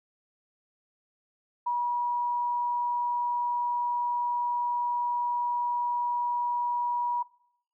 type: tone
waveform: sine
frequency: 965 Hz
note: B5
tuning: 40 cents flat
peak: -25 dBFS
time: 1.66-7.23 s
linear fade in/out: 10 ms
effects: noise-tail reverb RT60 0.7 s tail -21 dB re dry